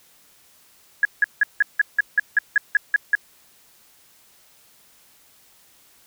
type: tone bursts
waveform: sine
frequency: 1675 Hz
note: G#6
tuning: 14 cents sharp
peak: -12 dBFS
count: 12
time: 1.03-3.152 s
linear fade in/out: 2 ms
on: 21 ms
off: 170 ms
effects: white hiss -55 dBFS RMS until 6.06 s